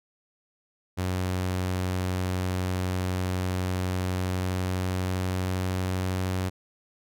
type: tone with pitch glide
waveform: sawtooth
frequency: 92 to 92.91 Hz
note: F#2 to F#2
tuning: -9 to +8 cents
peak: -22 dBFS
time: 0.97-6.5 s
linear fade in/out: 20 ms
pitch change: +17 cents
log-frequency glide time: 4.04-6.21 s
effects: none